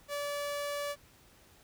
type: tone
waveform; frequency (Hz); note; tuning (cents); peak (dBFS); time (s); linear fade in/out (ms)
sawtooth; 577; D5; -31; -30; 0.08-0.96; 50
effects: pink hiss -61 dBFS RMS until 1.63 s